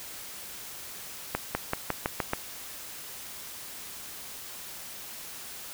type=accelerating click train; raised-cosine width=0.5 ms; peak=-11 dBFS; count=7; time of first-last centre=1.35-2.334 s; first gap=200 ms; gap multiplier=0.92; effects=white hiss -42 dBFS RMS until 5.73 s